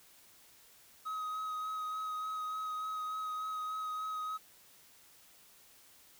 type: tone with vibrato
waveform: triangle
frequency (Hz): 1265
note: D#6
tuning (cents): +28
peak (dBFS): -34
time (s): 1.05-4.38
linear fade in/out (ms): 20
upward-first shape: sine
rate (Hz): 3.4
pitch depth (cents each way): 15
effects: white hiss -61 dBFS RMS until 6.19 s